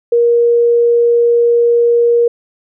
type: tone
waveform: sine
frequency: 472.4 Hz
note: A#4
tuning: 23 cents sharp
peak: -7 dBFS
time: 0.12-2.28 s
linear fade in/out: 5 ms
effects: none